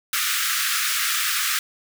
pink high-pass noise, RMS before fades -23 dBFS, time 0.13-1.59 s, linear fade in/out 2 ms, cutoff 1200 Hz, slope 96 dB/octave, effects none

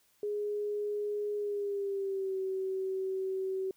sine tone with pitch glide, 414.9 to 380.5 Hz, G#4 to F#4, -2 to +48 cents, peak -31 dBFS, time 0.23-3.71 s, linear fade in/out 2 ms, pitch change -150 cents, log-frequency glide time 1.36-2.37 s, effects white hiss -69 dBFS RMS until 3.76 s

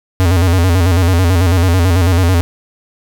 square tone with vibrato, 89 Hz, F2, 33 cents sharp, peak -9 dBFS, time 0.2-2.41 s, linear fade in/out 0 ms, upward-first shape square, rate 9.1 Hz, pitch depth 87 cents each way, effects none

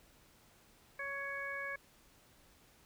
harmonic tone, 557 Hz, C#5, 8 cents sharp, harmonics 1 / 2 / 3 / 4, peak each -47 / -47 / -41 / -44 dBFS, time 0.99-1.76 s, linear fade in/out 5 ms, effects pink hiss -65 dBFS RMS until 2.85 s

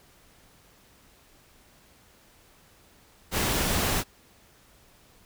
pink noise, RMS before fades -26 dBFS, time 3.31-4.04 s, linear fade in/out 50 ms, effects pink hiss -58 dBFS RMS until 5.25 s

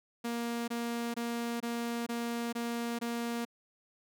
sawtooth tone bursts, 235.1 Hz, A#3, 15 cents sharp, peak -29 dBFS, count 7, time 0.24-3.452 s, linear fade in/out 10 ms, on 440 ms, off 22 ms, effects none

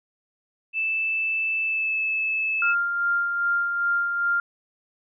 sine tone with pitch glide, 2637 to 2611 Hz, E7 to E7, 0 to -17 cents, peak -22 dBFS, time 0.73-2.75 s, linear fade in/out 50 ms, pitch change -17 cents, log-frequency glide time 1.63-1.96 s
sine tone with tremolo, 1396.9 Hz, F6, in tune, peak -19 dBFS, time 2.62-4.4 s, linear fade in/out 2 ms, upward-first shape sine, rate 2.5 Hz, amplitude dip 40%
effects none

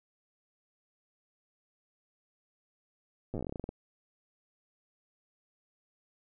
slowing click train, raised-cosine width 2 ms, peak -24 dBFS, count 16, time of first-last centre 3.34-3.691 s, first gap 8 ms, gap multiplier 1.14, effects none

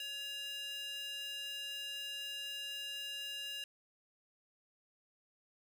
square tone with high-pass filter, 562 Hz, C#5, 24 cents sharp, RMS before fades -43 dBFS, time 0-3.64 s, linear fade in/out 2 ms, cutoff 2600 Hz, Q 4, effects 12-bit

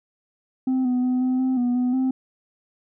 sine tone with pitch steps, 259.4 / 249.6 / 252.6 / 255.7 / 259.4 / 244.5 / 249.1 / 260.5 Hz, C4 / B3 / B3 / C4 / C4 / B3 / B3 / C4, -15 / +19 / +39 / -40 / -15 / -17 / +15 / -7 cents, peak -16 dBFS, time 0.67-2.11 s, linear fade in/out 5 ms, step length 180 ms, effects tanh soft clip ceiling -18 dBFS

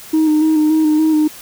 sine tone with vibrato, 310.3 Hz, D#4, 5 cents flat, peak -8 dBFS, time 0.13-1.28 s, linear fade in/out 10 ms, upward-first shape square, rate 3.5 Hz, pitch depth 25 cents each way, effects tanh soft clip ceiling -8 dBFS + white hiss -36 dBFS RMS until 1.41 s

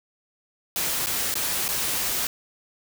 white noise with dropouts, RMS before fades -26 dBFS, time 0.76-2.27 s, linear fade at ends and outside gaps 1 ms, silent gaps 1.061-1.069 / 1.341-1.354 / 1.681-1.688 s, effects none

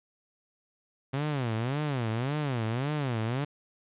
sawtooth tone with vibrato, 129.4 Hz, C3, 19 cents flat, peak -24 dBFS, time 1.13-3.45 s, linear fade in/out 10 ms, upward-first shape sine, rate 1.8 Hz, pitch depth 280 cents each way, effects resampled to 8000 Hz + 10-bit

